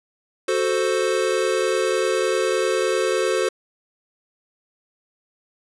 square chord, F# diminished, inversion none, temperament equal, 370 / 440 / 523.3 Hz, F#4 / A4 / C5, 0 / 0 / 0 cents, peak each -24 dBFS, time 0.48-3.49 s, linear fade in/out 5 ms, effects resampled to 24000 Hz

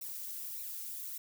violet noise with flanger, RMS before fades -42 dBFS, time 0.01-1.18 s, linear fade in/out 5 ms, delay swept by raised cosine 0.62 to 3.02 ms, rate 1.7 Hz, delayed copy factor -0.85, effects none

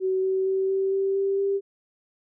sine tone with pitch steps, 376.8 / 379.9 / 382.9 / 386.1 / 389.2 / 392.3 / 395.5 Hz, F#4 / F#4 / G4 / G4 / G4 / G4 / G4, +32 / +46 / -41 / -26 / -12 / +1 / +15 cents, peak -21 dBFS, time 0-1.61 s, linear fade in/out 50 ms, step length 230 ms, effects none

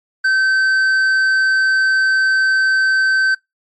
triangle tone with tanh clipping, 1544 Hz, G6, 27 cents flat, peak -13 dBFS, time 0.24-3.35 s, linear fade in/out 10 ms, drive 10 dB, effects noise-tail reverb RT60 0.2 s tail -26 dB re dry + AAC 64 kbps

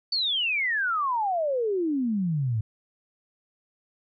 sine exponential sweep, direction down, 4582 to 103.83 Hz, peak -23 dBFS, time 0.12-2.61 s, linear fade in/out 5 ms, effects none

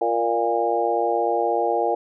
harmonic tone with a mistuned harmonic, 116.54 Hz, A#2, in tune, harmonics 3 / 4 / 5 / 6 / 7, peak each -27 / -24 / -27 / -25 / -24 dBFS, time 0.01-1.95 s, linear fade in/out 5 ms, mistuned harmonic 5, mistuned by +21 cents, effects none

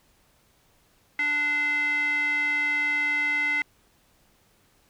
square tone with band-pass filter, 293.7 Hz, D4, in tune, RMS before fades -25 dBFS, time 1.19-3.62 s, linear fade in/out 2 ms, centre 2000 Hz, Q 9.2, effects pink hiss -63 dBFS RMS until 4.89 s

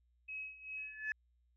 sine tone with tremolo, 2557 Hz, D#7, 47 cents sharp, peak -40 dBFS, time 0.28-1.12 s, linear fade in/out 10 ms, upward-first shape sine, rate 2.5 Hz, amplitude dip 80%
sine tone with exponential growth, 1728 Hz, A6, 32 cents flat, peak -32 dBFS, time 0.77-1.12 s, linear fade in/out 1 ms, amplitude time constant 76 ms
effects tanh soft clip ceiling -27 dBFS + added 60 Hz sine -70 dBFS peak until 1.56 s

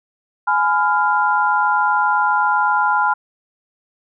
sine chord, F diminished, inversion first, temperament just, 838.1 / 1005.8 / 1396.9 Hz, Ab5 / Cb6 / F6, +16 / +31 / 0 cents, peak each -18 dBFS, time 0.47-3.14 s, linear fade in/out 10 ms, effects none

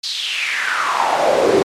brown noise with high-pass filter sweep, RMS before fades -17 dBFS, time 0.03-1.63 s, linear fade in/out 10 ms, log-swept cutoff 4500 to 350 Hz, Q 5, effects low-pass 8000 Hz 12 dB/octave + MP3 96 kbps

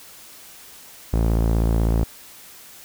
sawtooth tone with low-pass filter, 56.1 Hz, A1, 34 cents sharp, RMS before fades -19 dBFS, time 1.13-2.04 s, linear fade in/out 5 ms, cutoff 790 Hz, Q 0.62, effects white hiss -44 dBFS RMS until 2.84 s

